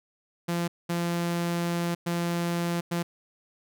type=tone bursts at uneven times; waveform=sawtooth; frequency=171.7 Hz; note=F3; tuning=29 cents flat; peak=-22 dBFS; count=4; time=0.48-0.68 / 0.89-1.95 / 2.06-2.81 / 2.91-3.03 s; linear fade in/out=10 ms; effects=none

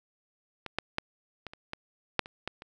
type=clicks; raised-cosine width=0.3 ms; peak=-21 / -12 / -12 / -23 / -28 / -19 / -7 / -27 / -17 / -28 dBFS; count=10; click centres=0.663 / 0.786 / 0.984 / 1.467 / 1.535 / 1.734 / 2.193 / 2.259 / 2.476 / 2.621 s; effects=none

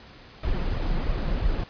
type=noise with flanger; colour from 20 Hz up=brown; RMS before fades=-25 dBFS; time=0.43-1.64 s; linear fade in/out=5 ms; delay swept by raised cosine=1.6 to 5.8 ms; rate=2.9 Hz; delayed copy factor=+0.5; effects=pink hiss -48 dBFS RMS until 1.69 s + resampled to 11025 Hz

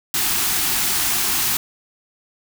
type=band-stop noise; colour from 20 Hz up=white; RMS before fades=-20 dBFS; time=0.14-1.57 s; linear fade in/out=2 ms; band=410 to 680 Hz; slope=96 dB/octave; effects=none

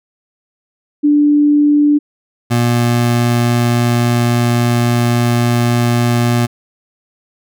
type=tone pair in turn; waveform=sine / 25% pulse; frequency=293.7 / 119.76 Hz; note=D4 / A#2; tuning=0 / +47 cents; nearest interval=octave + major third; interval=1553 cents; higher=first; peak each=-7 dBFS; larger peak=neither; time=1.03-1.99 / 2.5-6.47 s; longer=second; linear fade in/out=20 ms; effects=none

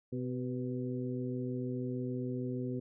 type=harmonic tone with a mistuned harmonic; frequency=126.5 Hz; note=B2; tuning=42 cents sharp; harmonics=1 / 2 / 3 / 4; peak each=-38 / -37 / -41 / -45 dBFS; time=0.12-2.8 s; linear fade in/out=10 ms; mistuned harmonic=4; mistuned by=-39 cents; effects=none

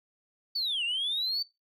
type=linear two-way sweep; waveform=sine; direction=down then up; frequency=4600 to 2705 to 4600 Hz; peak=-26 dBFS; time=0.55-1.43 s; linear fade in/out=10 ms; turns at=0.84 s; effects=noise-tail reverb RT60 0.2 s tail -20 dB re dry + tanh soft clip ceiling -25 dBFS

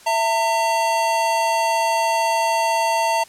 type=tone pair together; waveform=square; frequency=662.6 / 909 Hz; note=E5 / A#5; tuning=+9 / -44 cents; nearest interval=perfect fourth; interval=547 cents; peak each=-23 / -19 dBFS; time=0.06-3.24 s; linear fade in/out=10 ms; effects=white hiss -46 dBFS RMS until 3.28 s + low-pass 10000 Hz 12 dB/octave

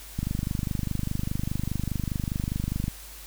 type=click train; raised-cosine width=5 ms; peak=-15 dBFS; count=68; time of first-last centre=0.19-2.881 s; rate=24.9 Hz; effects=added 50 Hz sine -45 dBFS peak until 3.26 s + white hiss -45 dBFS RMS until 3.26 s

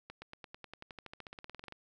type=accelerating click train; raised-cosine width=0.3 ms; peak=-30 dBFS; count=23; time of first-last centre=0.1-1.724 s; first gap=120 ms; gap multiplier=0.95; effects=none

